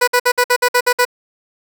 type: tone bursts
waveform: 15% pulse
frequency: 492.1 Hz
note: B4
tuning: 6 cents flat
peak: -4 dBFS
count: 9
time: 0.01-1.052 s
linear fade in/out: 10 ms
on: 66 ms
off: 56 ms
effects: none